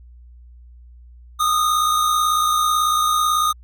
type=tone pair together; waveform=square; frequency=1228.9 / 1287 Hz; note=D#6 / E6; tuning=-22 / -42 cents; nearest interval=minor second; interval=80 cents; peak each=-17 / -26 dBFS; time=1.39-3.53 s; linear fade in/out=20 ms; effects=added 60 Hz sine -41 dBFS peak until 3.63 s